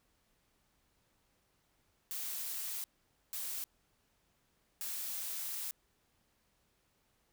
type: noise bursts at uneven times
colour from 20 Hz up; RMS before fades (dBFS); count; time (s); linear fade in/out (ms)
blue; -40; 3; 2.11-2.84 / 3.33-3.64 / 4.81-5.71; 0
effects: pink hiss -75 dBFS RMS until 7.32 s